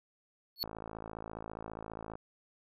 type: tone with exponential growth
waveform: square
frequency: 4400 Hz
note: C#8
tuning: 14 cents flat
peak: -28 dBFS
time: 0.56-0.63 s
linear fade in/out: 0 ms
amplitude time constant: 15 ms
type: click train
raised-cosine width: 1 ms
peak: -28 dBFS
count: 84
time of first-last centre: 0.64-2.155 s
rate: 54.8 Hz
effects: none